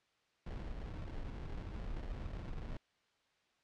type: noise with sample-and-hold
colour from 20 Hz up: brown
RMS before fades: -43 dBFS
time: 0.46-2.77 s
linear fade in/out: 5 ms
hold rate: 1225 Hz
effects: white hiss -75 dBFS RMS until 3.63 s + low-pass 4000 Hz 12 dB/octave